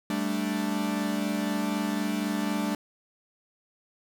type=chord; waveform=45% pulse; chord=G suspended second; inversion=none; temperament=equal; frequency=196 / 220 / 293.7 Hz; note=G3 / A3 / D4; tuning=0 / 0 / 0 cents; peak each=-31 dBFS; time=0.1-2.75 s; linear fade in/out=2 ms; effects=none